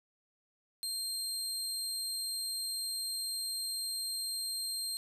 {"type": "tone", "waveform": "25% pulse", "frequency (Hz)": 4186, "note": "C8", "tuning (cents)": 0, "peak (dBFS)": -30, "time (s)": [0.83, 4.97], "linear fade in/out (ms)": 0, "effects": []}